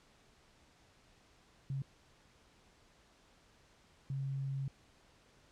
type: tone bursts at uneven times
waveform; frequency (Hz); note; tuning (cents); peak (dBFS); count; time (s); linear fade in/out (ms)
sine; 136.3; C#3; -29; -35; 2; 1.7-1.82 / 4.1-4.68; 2
effects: pink hiss -66 dBFS RMS until 5.51 s + low-pass 7000 Hz 12 dB/octave